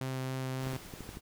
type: tone with vibrato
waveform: sawtooth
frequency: 130.81 Hz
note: C3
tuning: in tune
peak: -30 dBFS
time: 0.01-0.77 s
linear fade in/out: 2 ms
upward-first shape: triangle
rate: 3.6 Hz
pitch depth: 9 cents each way
type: noise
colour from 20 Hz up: pink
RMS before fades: -49 dBFS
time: 0.58-1.21 s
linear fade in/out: 50 ms
type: clicks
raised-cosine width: 3 ms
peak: -30 dBFS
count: 6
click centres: 0.67 / 0.734 / 0.938 / 1.007 / 1.091 / 1.171 s
effects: none